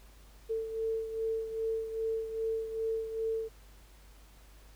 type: beating tone pair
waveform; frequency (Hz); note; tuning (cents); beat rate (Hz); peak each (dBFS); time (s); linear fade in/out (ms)
sine; 446.7 / 449.2; A4 / A4; +26 / +36; 2.5; -32 / -39; 0.49-3.49; 20
effects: added 50 Hz sine -54 dBFS peak until 4.75 s + pink hiss -61 dBFS RMS until 4.75 s

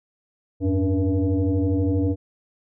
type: tone with frequency modulation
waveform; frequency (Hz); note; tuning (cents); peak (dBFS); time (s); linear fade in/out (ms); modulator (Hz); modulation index
sine; 100.7; G2; +47; -18; 0.6-2.16; 50; 189; 1.7
effects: none

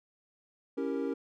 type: chord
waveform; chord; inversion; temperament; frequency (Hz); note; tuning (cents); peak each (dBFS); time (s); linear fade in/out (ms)
triangle; C# diminished seventh; none; equal; 277.2 / 329.6 / 392 / 466.2; C#4 / E4 / G4 / Bb4; 0 / 0 / 0 / 0; -32 / -37 / -35 / -34; 0.77-1.14; 10
effects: none

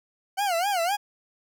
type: tone with vibrato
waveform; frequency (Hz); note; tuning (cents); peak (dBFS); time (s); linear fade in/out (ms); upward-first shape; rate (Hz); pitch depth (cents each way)
40% pulse; 740; F#5; 0; -22; 0.37-0.97; 20; sine; 3.9; 190
effects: none

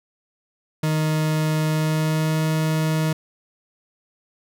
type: tone with pitch glide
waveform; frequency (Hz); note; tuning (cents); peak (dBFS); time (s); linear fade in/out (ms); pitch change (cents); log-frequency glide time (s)
40% pulse; 155.56 to 157.37; D#3 to D#3; 0 to +20; -18; 0.83-3.13; 5; +20; 1.67-2.43
effects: none

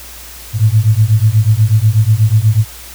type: beating tone pair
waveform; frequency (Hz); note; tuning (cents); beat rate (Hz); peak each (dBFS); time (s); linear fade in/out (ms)
sine; 104.8 / 113; G#2 / A2; +16 / +47; 8.2; -10; 0.53-2.65; 50
effects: added 60 Hz sine -36 dBFS peak until 2.94 s + white hiss -33 dBFS RMS until 2.94 s

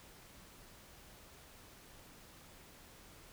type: silence
effects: pink hiss -58 dBFS RMS until 3.32 s

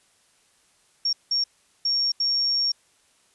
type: tone bursts at uneven times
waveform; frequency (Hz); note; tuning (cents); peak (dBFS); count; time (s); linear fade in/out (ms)
sine; 5530; F8; -18; -20; 4; 1.05-1.13 / 1.31-1.44 / 1.85-2.12 / 2.2-2.72; 5
effects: white hiss -62 dBFS RMS until 3.34 s + resampled to 24000 Hz

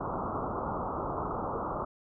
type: low-pass noise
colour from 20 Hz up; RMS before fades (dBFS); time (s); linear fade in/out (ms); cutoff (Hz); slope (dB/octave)
white; -34; 0-1.85; 10; 1300; 96
effects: none

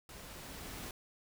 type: noise with level ramp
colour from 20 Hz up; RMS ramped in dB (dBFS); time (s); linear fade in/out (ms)
pink; -51 to -44; 0.09-0.91; 2
effects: none

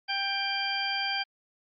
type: harmonic tone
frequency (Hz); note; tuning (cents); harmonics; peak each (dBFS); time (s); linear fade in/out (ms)
790; G5; +13; 1 / 2 / 3 / 4 / 6; -34 / -34 / -34 / -34 / -34; 0.08-1.24; 20
effects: Opus 48 kbps

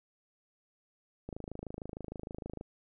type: click train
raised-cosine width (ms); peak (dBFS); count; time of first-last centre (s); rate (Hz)
2; -27; 36; 1.29-2.611; 26.5
effects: none

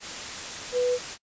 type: tone in noise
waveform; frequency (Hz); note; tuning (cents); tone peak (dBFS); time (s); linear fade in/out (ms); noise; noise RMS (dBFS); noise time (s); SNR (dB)
sine; 493.9; B4; 0; -21; 0.72-0.99; 50; white; -35; 0-1.18; +11
effects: noise-tail reverb RT60 0.1 s tail -26 dB re dry + resampled to 16000 Hz

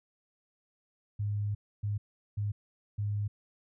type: tone bursts at uneven times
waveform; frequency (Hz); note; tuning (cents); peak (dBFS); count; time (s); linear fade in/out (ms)
sine; 103.3; G#2; -9; -29; 4; 1.19-1.55 / 1.83-1.98 / 2.37-2.52 / 2.98-3.28; 10
effects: none

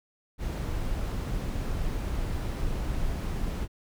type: noise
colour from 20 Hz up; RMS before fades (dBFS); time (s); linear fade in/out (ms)
brown; -30; 0.38-3.68; 50
effects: none

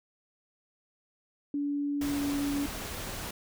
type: tone with pitch glide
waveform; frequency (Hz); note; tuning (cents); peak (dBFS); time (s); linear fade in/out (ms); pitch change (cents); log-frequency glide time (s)
sine; 287.1 to 284.8; D4 to C#4; -39 to +47; -28; 1.54-2.66; 2; -14; 1.98-2.28
type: noise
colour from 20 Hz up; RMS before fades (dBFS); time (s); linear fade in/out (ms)
pink; -38; 2.01-3.31; 5
effects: none

